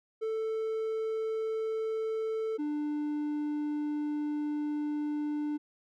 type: tone pair in turn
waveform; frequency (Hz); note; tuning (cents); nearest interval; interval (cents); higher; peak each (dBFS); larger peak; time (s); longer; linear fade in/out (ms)
triangle; 441.9 / 297.3; A4 / D4; +7 / +21; perfect fifth; 686; first; -28; neither; 0.21-2.58 / 2.58-5.58; second; 20
effects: none